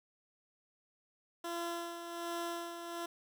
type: tone with tremolo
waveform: 15% pulse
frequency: 341 Hz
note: F4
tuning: 41 cents flat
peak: -30 dBFS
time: 1.44-3.06 s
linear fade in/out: 5 ms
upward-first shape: sine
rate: 1.3 Hz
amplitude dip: 55%
effects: none